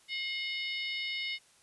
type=harmonic tone with a mistuned harmonic; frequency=738 Hz; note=F#5; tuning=5 cents flat; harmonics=3 / 4 / 5 / 6 / 7; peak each=-36 / -39 / -40 / -46 / -47 dBFS; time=0.08-1.39 s; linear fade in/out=50 ms; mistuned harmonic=3; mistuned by=-58 cents; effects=white hiss -63 dBFS RMS until 1.62 s + resampled to 24000 Hz